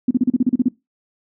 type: tone bursts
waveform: sine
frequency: 251.1 Hz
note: B3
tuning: 29 cents sharp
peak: -11 dBFS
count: 10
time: 0.08-0.685 s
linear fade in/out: 5 ms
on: 29 ms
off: 35 ms
effects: noise-tail reverb RT60 0.2 s tail -21 dB re dry